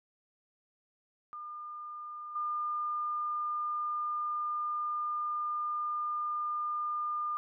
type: tone with level steps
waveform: sine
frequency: 1207 Hz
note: D6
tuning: 47 cents sharp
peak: -40 / -31 dBFS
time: 1.33-7.37 s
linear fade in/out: 0 ms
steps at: 2.35 s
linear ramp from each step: 10 ms
effects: none